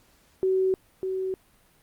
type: tone pair in turn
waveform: sine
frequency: 377.5 / 377.5 Hz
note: F#4 / F#4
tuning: +35 / +35 cents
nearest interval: unison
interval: 0 cents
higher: neither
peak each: -20 / -26 dBFS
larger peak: first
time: 0.43-0.74 / 1.03-1.34 s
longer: neither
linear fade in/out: 0 ms
effects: pink hiss -61 dBFS RMS until 1.82 s + Opus 48 kbps